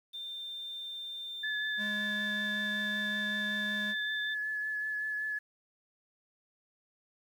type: tone with pitch glide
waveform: sine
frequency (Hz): 3591 to 3564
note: A7 to A7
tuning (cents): +35 to +22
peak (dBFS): -38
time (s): 0.13-4.35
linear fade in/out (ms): 20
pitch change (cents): -13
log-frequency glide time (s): 1.23-2.18
type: tone with vibrato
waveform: sine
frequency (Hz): 1714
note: A6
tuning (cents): -46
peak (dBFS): -32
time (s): 1.43-5.39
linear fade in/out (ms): 10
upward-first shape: triangle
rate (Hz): 5.3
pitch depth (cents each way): 18
type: tone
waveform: square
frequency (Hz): 207.7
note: G#3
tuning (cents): 0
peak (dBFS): -39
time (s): 1.77-3.95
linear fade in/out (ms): 50
effects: 10-bit